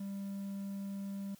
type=tone; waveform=triangle; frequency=197.6 Hz; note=G3; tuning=14 cents sharp; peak=-36 dBFS; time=0-1.35 s; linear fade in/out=5 ms; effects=white hiss -62 dBFS RMS until 1.39 s